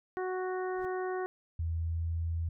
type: harmonic tone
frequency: 370 Hz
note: F#4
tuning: in tune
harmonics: 1 / 2 / 3 / 4 / 5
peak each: -33 / -39 / -43 / -45 / -47 dBFS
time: 0.17-1.26 s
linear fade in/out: 0 ms
type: noise with exponential growth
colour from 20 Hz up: brown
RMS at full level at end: -46 dBFS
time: 0.67-0.85 s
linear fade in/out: 0 ms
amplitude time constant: 37 ms
type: tone with pitch glide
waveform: sine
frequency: 82.41 to 82.98 Hz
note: E2 to E2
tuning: 0 to +12 cents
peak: -30 dBFS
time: 1.59-2.49 s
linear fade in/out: 5 ms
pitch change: +12 cents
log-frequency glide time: 1.78-2.04 s
effects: none